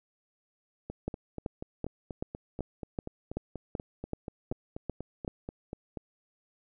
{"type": "two click trains", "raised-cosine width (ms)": 2, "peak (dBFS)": [-24, -19], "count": [22, 12], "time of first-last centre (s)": [[0.9, 5.972], [1.08, 5.278]], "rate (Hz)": [4.14, 2.62], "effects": []}